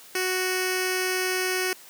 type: tone with notch filter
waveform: 10% pulse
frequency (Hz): 370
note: F#4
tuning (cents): 0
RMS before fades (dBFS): -26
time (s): 0.15-1.73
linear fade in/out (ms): 2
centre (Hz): 910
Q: 0.75
effects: white hiss -48 dBFS RMS until 1.89 s + high-pass 200 Hz 12 dB/octave